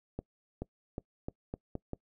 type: accelerating click train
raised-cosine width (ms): 2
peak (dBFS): -23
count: 7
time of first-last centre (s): 0.19-1.933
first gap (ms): 430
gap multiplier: 0.84
effects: noise-tail reverb RT60 0.1 s tail -23 dB re dry